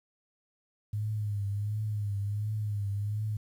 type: tone with vibrato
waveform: sine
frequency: 103.83 Hz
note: G#2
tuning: in tune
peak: -29 dBFS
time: 0.93-3.37 s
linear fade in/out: 5 ms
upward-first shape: triangle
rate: 1.4 Hz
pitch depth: 73 cents each way
effects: 10-bit